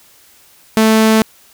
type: tone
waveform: sawtooth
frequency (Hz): 220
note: A3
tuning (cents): 0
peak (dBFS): -4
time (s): 0.77-1.22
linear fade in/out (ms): 0
effects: white hiss -47 dBFS RMS until 1.53 s